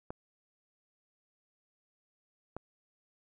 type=clicks; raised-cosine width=1 ms; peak=-25 dBFS; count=2; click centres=0.105 / 2.566 s; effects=none